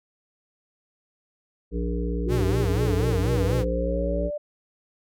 harmonic tone, 58.7 Hz, A#1, 13 cents sharp, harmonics 1 / 3 / 5 / 7 / 8, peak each -26 / -31 / -33 / -34 / -35 dBFS, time 1.71-4.31 s, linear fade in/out 50 ms
sine linear sweep, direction up, 360 to 595 Hz, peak -27 dBFS, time 2.26-4.38 s, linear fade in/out 10 ms
square tone with vibrato, 106.2 Hz, G#2, 39 cents sharp, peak -24 dBFS, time 2.28-3.65 s, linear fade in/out 50 ms, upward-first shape sine, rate 4.1 Hz, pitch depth 260 cents each way
effects none

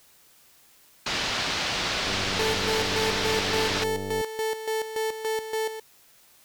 white low-pass noise, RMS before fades -28 dBFS, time 1.06-3.84 s, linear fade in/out 5 ms, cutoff 4900 Hz, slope 24 dB/octave
click train, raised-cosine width 2 ms, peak -23 dBFS, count 209, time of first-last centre 2.07-4.212 s, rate 97.1 Hz
35% pulse tone with tremolo, 440 Hz, A4, in tune, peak -23 dBFS, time 2.39-5.8 s, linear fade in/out 5 ms, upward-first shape square, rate 3.5 Hz, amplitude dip 65%
effects white hiss -57 dBFS RMS until 6.44 s

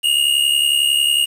square tone pair together, 2820 / 2891 Hz, F7 / F#7, +16 / -41 cents, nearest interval unison, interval 43 cents, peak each -17 dBFS, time 0.03-1.26 s, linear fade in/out 20 ms, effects resampled to 32000 Hz + 7-bit

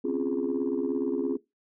sine chord, Db major seventh, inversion third, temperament just, 259.9 / 277.2 / 346.5 / 415.8 Hz, C4 / Db4 / F4 / Ab4, -11 / 0 / -14 / +2 cents, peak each -30 dBFS, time 0.04-1.37 s, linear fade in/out 10 ms, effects noise-tail reverb RT60 0.2 s tail -19 dB re dry + tanh soft clip ceiling -19 dBFS

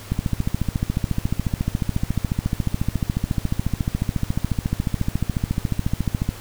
click train, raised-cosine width 5 ms, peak -8 dBFS, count 88, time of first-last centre 0.12-6.29 s, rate 14.1 Hz, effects added 103 Hz sine -40 dBFS peak until 6.4 s + pink hiss -40 dBFS RMS until 6.4 s

